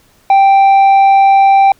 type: tone with tanh clipping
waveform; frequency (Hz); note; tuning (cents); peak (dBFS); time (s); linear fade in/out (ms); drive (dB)
sine; 784; G5; 0; -5; 0.3-1.72; 2; 5
effects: pink hiss -50 dBFS RMS until 1.79 s